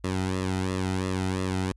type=tone with flanger; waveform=sawtooth; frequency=93.6 Hz; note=F#2; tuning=20 cents sharp; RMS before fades=-28 dBFS; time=0.04-1.72 s; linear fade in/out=0 ms; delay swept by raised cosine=1.3 to 1.81 ms; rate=2.9 Hz; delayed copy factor=-0.8; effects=added 50 Hz sine -52 dBFS peak until 1.76 s + resampled to 24000 Hz